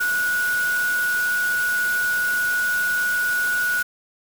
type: tone in noise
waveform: sine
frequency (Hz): 1464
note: F#6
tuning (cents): -19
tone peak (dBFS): -19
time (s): 0-3.83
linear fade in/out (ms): 10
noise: white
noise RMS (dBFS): -32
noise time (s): 0-3.83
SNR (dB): +10
effects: none